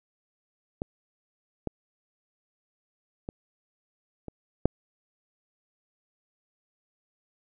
clicks, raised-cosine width 2 ms, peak -17 / -16 / -21 / -24 / -6 dBFS, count 5, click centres 0.819 / 1.673 / 3.289 / 4.283 / 4.656 s, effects none

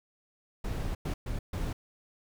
brown noise bursts at uneven times, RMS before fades -33 dBFS, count 4, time 0.64-0.95 / 1.05-1.14 / 1.26-1.39 / 1.53-1.73 s, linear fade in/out 5 ms, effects none

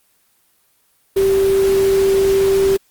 sine tone in noise, 389.1 Hz, G4, 13 cents flat, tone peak -11 dBFS, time 1.16-2.77 s, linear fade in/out 10 ms, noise pink, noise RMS -27 dBFS, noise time 1.16-2.77 s, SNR +13 dB, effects white hiss -59 dBFS RMS until 2.9 s + Opus 24 kbps

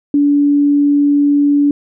sine tone, 287.7 Hz, D4, 36 cents flat, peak -8 dBFS, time 0.14-1.71 s, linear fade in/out 2 ms, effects none

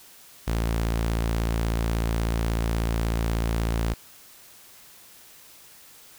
sawtooth tone, 56.4 Hz, A1, 44 cents sharp, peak -19 dBFS, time 0.47-3.94 s, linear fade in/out 10 ms, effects white hiss -50 dBFS RMS until 6.18 s

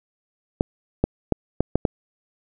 clicks, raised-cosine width 2 ms, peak -4 dBFS, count 6, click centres 0.609 / 1.04 / 1.323 / 1.606 / 1.756 / 1.852 s, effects none

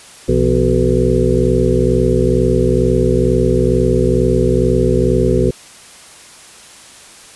harmonic tone with a mistuned harmonic, 62.2 Hz, B1, 13 cents sharp, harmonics 1 / 2 / 3 / 4 / 6 / 7 / 8, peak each -18 / -18 / -20 / -19 / -16 / -18 / -19 dBFS, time 0.28-5.51 s, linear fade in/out 10 ms, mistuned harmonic 3, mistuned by -140 cents, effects white hiss -39 dBFS RMS until 7.35 s + resampled to 24000 Hz

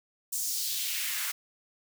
white noise with high-pass filter sweep, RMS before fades -32 dBFS, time 0.32-1.32 s, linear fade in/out 10 ms, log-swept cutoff 7700 to 1300 Hz, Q 1.8, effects none

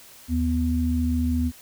sine tone pair together, 77.58 / 246.9 Hz, D#2 / B3, -4 / 0 cents, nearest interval octave + minor sixth, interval 2004 cents, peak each -23 dBFS, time 0.28-1.52 s, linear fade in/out 50 ms, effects white hiss -48 dBFS RMS until 1.61 s

